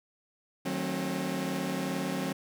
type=chord; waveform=sawtooth; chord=D# diminished seventh; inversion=none; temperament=just; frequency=155.56 / 186.68 / 224 / 268.8 Hz; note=D#3 / F#3 / A3 / C4; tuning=0 / +16 / +31 / +47 cents; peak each=-35 / -30 / -36 / -30 dBFS; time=0.65-2.33 s; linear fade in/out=10 ms; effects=none

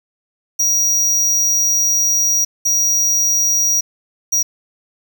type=tone bursts at uneven times; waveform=square; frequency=5750 Hz; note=F8; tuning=50 cents sharp; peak=-13 dBFS; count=3; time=0.59-2.45 / 2.65-3.81 / 4.32-4.43 s; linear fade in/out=10 ms; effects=7-bit

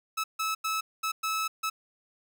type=tone bursts at uneven times; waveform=sawtooth; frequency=1300 Hz; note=E6; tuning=24 cents flat; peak=-24 dBFS; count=6; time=0.17-0.24 / 0.39-0.55 / 0.64-0.81 / 1.03-1.12 / 1.23-1.48 / 1.63-1.7 s; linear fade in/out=10 ms; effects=none

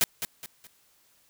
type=noise with echo; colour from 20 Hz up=white; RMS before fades=-22 dBFS; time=0.01-0.04 s; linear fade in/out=0 ms; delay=210 ms; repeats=3; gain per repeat=-9 dB; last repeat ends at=0.67 s; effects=white hiss -64 dBFS RMS until 1.29 s

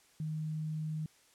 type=tone; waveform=sine; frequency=155.7 Hz; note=D#3; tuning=2 cents sharp; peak=-34 dBFS; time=0.2-1.06 s; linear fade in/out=2 ms; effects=white hiss -65 dBFS RMS until 1.34 s + low-pass 10000 Hz 12 dB/octave

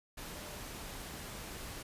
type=tone in noise; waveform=sine; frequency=599 Hz; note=D5; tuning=34 cents sharp; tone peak=-55 dBFS; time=0.33-0.6 s; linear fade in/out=10 ms; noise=pink; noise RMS=-45 dBFS; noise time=0.17-1.83 s; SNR=-13 dB; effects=resampled to 32000 Hz

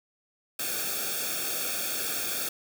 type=noise with comb filter; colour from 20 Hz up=white; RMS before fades=-31 dBFS; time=0.59-2.49 s; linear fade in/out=5 ms; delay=1 ms; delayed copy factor=-0.95; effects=none

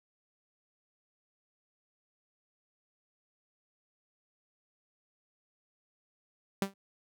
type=tone with exponential decay; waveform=sawtooth; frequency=196 Hz; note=G3; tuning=in tune; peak=-21 dBFS; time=6.62-6.74 s; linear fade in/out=2 ms; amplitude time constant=24 ms; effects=none

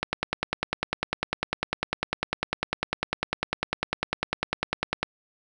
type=click train; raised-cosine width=0.3 ms; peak=-8 dBFS; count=51; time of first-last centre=0.03-5.03 s; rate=10 Hz; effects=none

